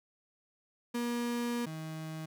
35% pulse tone pair in turn, 238.8 / 158.4 Hz, A#3 / D#3, +42 / +31 cents, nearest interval perfect fifth, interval 711 cents, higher first, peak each -30 / -37 dBFS, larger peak first, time 0.94-1.66 / 1.66-2.26 s, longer first, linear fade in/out 10 ms, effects none

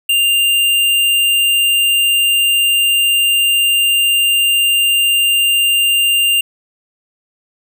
square tone, 2794 Hz, F7, in tune, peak -11 dBFS, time 0.09-6.41 s, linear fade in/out 5 ms, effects none

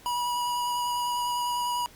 square tone with vibrato, 971 Hz, B5, 30 cents flat, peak -27 dBFS, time 0.06-1.86 s, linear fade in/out 0 ms, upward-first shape square, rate 10 Hz, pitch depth 8 cents each way, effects pink hiss -53 dBFS RMS until 1.95 s + Opus 48 kbps

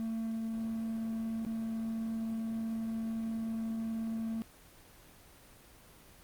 triangle tone with dropouts, 224.6 Hz, A3, 36 cents sharp, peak -31 dBFS, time 0-4.42 s, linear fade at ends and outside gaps 0 ms, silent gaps 1.45-1.465 s, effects pink hiss -57 dBFS RMS until 6.23 s + Opus 24 kbps

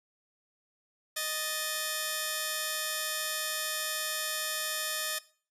5% pulse tone pair together, 621.4 / 1751 Hz, D#5 / A6, -2 / -9 cents, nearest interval octave + tritone, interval 1793 cents, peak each -23 / -22 dBFS, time 1.16-5.19 s, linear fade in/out 10 ms, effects noise-tail reverb RT60 0.4 s tail -18 dB re dry + resampled to 32000 Hz

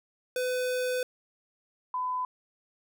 square / sine tone pair in turn, 503 / 1006 Hz, B4 / B5, +32 / +32 cents, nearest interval octave, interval 1200 cents, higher second, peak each -28 dBFS, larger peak neither, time 0.36-1.03 / 1.94-2.25 s, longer first, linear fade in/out 2 ms, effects none

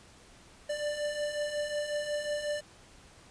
square beating tone pair, 587 / 592.5 Hz, D5 / D5, -1 / +15 cents, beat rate 5.5 Hz, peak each -39 / -33 dBFS, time 0.69-2.61 s, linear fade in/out 10 ms, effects pink hiss -56 dBFS RMS until 3.3 s + resampled to 22050 Hz

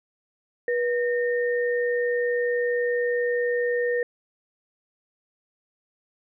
sine tone pair together, 484.8 / 1832.2 Hz, B4 / A#6, -32 / -30 cents, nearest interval octave + major seventh, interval 2302 cents, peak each -22 / -29 dBFS, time 0.68-4.03 s, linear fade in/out 2 ms, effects none

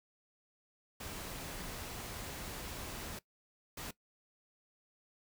pink noise bursts at uneven times, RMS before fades -44 dBFS, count 2, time 1-3.19 / 3.77-3.91 s, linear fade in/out 5 ms, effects noise-tail reverb RT60 0.1 s tail -19 dB re dry

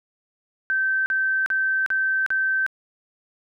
sine tone bursts, 1549 Hz, G6, 21 cents flat, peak -19 dBFS, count 5, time 0.7-2.664 s, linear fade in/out 0 ms, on 360 ms, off 41 ms, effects none

